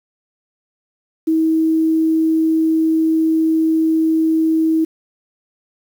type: tone with quantisation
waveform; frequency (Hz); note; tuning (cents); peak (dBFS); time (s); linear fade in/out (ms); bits
sine; 320.4; E4; -49; -12; 1.27-4.85; 10; 7
effects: none